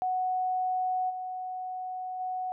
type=tone with level steps; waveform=sine; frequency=740 Hz; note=F#5; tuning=in tune; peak=-26 / -33 / -30 dBFS; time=0.02-2.52 s; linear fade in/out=0 ms; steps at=1.09 / 2.19 s; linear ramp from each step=20 ms; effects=none